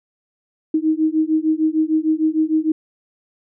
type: beating tone pair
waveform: sine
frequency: 311.1 / 317.7 Hz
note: D#4 / D#4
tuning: 0 / +36 cents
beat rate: 6.6 Hz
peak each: -18 dBFS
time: 0.74-2.72 s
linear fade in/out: 5 ms
effects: none